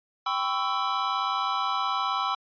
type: chord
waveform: square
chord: C# half-diminished seventh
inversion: second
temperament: equal with one note detuned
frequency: 784 / 1009.7 / 1108.7 / 1318.5 Hz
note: G5 / B5 / C#6 / E6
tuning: 0 / +38 / 0 / 0 cents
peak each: -33 / -32 / -31 / -30 dBFS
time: 0.26-2.35 s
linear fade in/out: 5 ms
effects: resampled to 11025 Hz